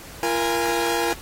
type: tone cluster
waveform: sawtooth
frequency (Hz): 342 / 470.6 / 823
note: F4 / A#4 / G#5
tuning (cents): -36 / +16 / -16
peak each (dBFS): -21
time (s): 0.23-1.13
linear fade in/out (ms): 0
effects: pink hiss -41 dBFS RMS until 1.21 s + AAC 48 kbps